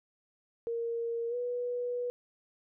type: tone with pitch glide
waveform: sine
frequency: 465.1 to 488.5 Hz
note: A#4 to B4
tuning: -4 to -19 cents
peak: -31 dBFS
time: 0.67-2.1 s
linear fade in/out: 0 ms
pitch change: +85 cents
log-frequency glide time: 1.29-1.35 s
effects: none